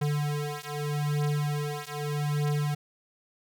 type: beating tone pair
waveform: square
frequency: 146.83 / 147.64 Hz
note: D3 / D3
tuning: 0 / +9 cents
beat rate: 0.81 Hz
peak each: -31 / -31 dBFS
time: 0.01-2.75 s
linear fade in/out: 10 ms
effects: none